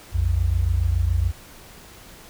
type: tone pair together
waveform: sine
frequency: 60.23 / 87.31 Hz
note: B1 / F2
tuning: -43 / 0 cents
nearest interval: tritone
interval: 643 cents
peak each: -21 / -20 dBFS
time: 0.12-1.33 s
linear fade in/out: 50 ms
effects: pink hiss -45 dBFS RMS until 2.29 s